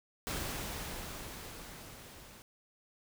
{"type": "noise with level ramp", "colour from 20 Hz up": "pink", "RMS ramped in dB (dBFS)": [-37, -54], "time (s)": [0.27, 2.42], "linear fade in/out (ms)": 0, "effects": []}